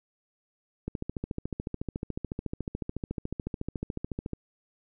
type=click train; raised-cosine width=3 ms; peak=-19 dBFS; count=49; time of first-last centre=0.88-4.333 s; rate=13.9 Hz; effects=none